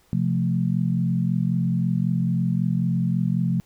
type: chord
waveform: sine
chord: F major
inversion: second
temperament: equal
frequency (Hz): 130.81 / 174.61 / 220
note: C3 / F3 / A3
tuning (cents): 0 / 0 / 0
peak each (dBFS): -24 / -22 / -27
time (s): 0.13-3.6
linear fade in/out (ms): 0
effects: pink hiss -60 dBFS RMS until 3.65 s